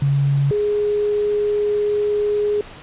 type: tone pair in turn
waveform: sine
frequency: 140.1 / 415.8 Hz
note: C#3 / G#4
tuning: +19 / +2 cents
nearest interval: octave + perfect fifth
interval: 1883 cents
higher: second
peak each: -14 / -16 dBFS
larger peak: first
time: 0.02-0.51 / 0.51-2.61 s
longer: second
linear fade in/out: 2 ms
effects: pink hiss -39 dBFS RMS until 2.82 s + resampled to 8000 Hz